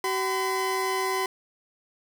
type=tone pair together; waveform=30% pulse; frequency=379.8 / 1014 Hz; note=F#4 / B5; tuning=+45 / +45 cents; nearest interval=octave + perfect fourth; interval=1700 cents; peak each=-25 dBFS; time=0.04-1.26 s; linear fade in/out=2 ms; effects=none